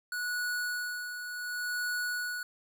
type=tone with tremolo; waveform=square; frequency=1467 Hz; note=F#6; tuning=15 cents flat; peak=-31 dBFS; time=0.12-2.43 s; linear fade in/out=2 ms; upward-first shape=sine; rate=0.69 Hz; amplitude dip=55%; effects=none